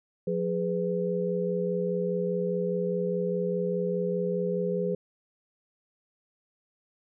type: tone cluster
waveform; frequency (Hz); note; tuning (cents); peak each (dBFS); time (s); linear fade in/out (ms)
sine; 178.6 / 414.3 / 499.2; F3 / G#4 / B4; +39 / -4 / +19; -30; 0.27-4.95; 5
effects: none